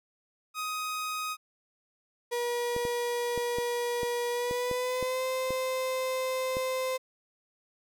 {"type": "tone", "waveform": "sawtooth", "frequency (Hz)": 1254, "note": "D#6", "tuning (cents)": 13, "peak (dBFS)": -28, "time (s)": [0.54, 1.37], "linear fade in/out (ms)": 50}
{"type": "tone with pitch glide", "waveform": "35% pulse", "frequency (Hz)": [480.2, 517.6], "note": ["B4", "C5"], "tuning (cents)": [-49, -19], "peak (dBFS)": -27, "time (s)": [2.31, 6.98], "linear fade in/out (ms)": 20, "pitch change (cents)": 130, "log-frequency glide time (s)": [4.3, 5.24]}
{"type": "clicks", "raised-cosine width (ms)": 2, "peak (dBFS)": -23, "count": 10, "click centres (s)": [2.764, 2.852, 3.377, 3.585, 4.032, 4.511, 4.713, 5.027, 5.506, 6.569]}
{"effects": []}